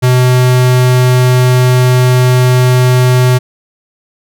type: tone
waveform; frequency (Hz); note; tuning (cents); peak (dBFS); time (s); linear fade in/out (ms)
square; 126.2; B2; +38; -6; 0.02-3.39; 20
effects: none